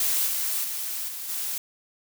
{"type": "noise with level steps", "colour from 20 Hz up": "blue", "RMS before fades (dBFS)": [-24, -27, -31, -35, -30], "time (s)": [0, 1.58], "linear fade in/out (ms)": 2, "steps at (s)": [0.26, 0.63, 1.07, 1.28], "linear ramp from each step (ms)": 20, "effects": []}